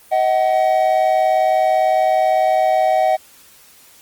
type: tone pair together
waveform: triangle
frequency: 633.2 / 753 Hz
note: D#5 / F#5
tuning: +30 / +30 cents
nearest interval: minor third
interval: 300 cents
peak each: -14 / -13 dBFS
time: 0.11-3.17 s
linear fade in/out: 20 ms
effects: white hiss -47 dBFS RMS until 4.01 s + Opus 24 kbps